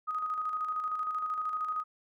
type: tone with tremolo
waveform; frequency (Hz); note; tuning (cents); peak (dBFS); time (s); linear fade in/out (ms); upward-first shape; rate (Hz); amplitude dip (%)
sine; 1251; D#6; +9; -29; 0.07-1.84; 20; square; 13; 40
effects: none